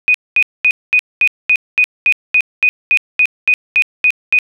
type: tone bursts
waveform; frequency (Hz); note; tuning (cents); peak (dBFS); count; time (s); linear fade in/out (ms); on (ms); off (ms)
sine; 2489; D#7; 0; -7; 16; 0.08-4.388; 0; 63; 220
effects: none